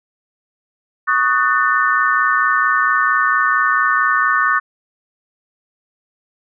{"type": "chord", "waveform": "sine", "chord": "D# half-diminished seventh", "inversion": "third", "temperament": "just", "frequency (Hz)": [1120.1, 1244.5, 1493.4, 1792.1], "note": ["C#6", "D#6", "F#6", "A6"], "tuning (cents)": [18, 0, 16, 31], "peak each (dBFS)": -18, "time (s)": [1.07, 4.6], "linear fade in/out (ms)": 20, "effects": []}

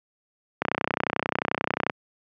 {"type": "click train", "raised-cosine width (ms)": 0.5, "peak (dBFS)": -7, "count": 41, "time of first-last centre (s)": [0.62, 1.898], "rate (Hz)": 31.3, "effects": ["high-pass 150 Hz 12 dB/octave"]}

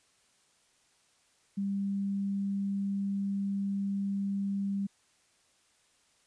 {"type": "tone", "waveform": "sine", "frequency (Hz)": 198.1, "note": "G3", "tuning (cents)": 18, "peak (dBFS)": -29, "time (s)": [1.57, 4.87], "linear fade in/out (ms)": 10, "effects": ["white hiss -68 dBFS RMS until 6.26 s", "resampled to 22050 Hz"]}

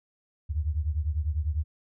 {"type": "beating tone pair", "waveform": "sine", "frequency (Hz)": [73.7, 83.7], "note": ["D2", "E2"], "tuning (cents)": [7, 27], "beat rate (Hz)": 10, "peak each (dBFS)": [-27, -30], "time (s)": [0.49, 1.64], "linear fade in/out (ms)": 20, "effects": []}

